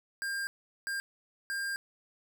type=tone bursts at uneven times; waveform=square; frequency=1602 Hz; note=G6; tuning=37 cents sharp; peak=-33 dBFS; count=3; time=0.22-0.47 / 0.87-1 / 1.5-1.76 s; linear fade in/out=0 ms; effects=none